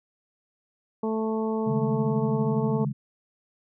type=harmonic tone; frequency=220.2 Hz; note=A3; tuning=2 cents sharp; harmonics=1 / 2 / 3 / 4 / 5; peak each=-27 / -28 / -38 / -35 / -40 dBFS; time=1.03-2.85 s; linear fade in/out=5 ms
type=chord; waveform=sine; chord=C# suspended second; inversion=none; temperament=just; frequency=138.59 / 155.92 / 207.9 Hz; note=C#3 / D#3 / G#3; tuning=0 / +4 / +2 cents; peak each=-27 / -32 / -31 dBFS; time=1.66-2.93 s; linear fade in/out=20 ms
effects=none